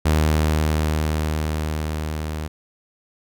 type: tone with level ramp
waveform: sawtooth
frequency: 77.3 Hz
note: D#2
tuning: 11 cents flat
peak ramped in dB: -11 to -22 dBFS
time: 0.05-2.48 s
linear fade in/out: 10 ms
effects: none